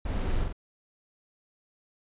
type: noise with echo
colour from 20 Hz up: brown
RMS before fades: -30 dBFS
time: 0.05-0.44 s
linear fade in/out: 5 ms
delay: 44 ms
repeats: 2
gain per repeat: -3 dB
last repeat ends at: 0.528 s
effects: resampled to 8000 Hz